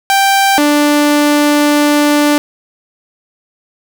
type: tone pair in turn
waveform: sawtooth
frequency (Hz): 785 / 294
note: G5 / D4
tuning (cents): +2 / +2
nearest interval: octave + perfect fourth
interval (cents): 1700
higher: first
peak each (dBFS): -4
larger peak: neither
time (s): 0.1-0.58 / 0.58-2.38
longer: second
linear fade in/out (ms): 0
effects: none